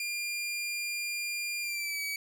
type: tone with pitch glide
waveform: sawtooth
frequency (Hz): 2400 to 2278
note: D7 to C#7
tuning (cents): +37 to +47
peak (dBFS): -29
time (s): 0-2.16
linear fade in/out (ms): 2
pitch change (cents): -90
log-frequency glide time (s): 1.62-2.02
effects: none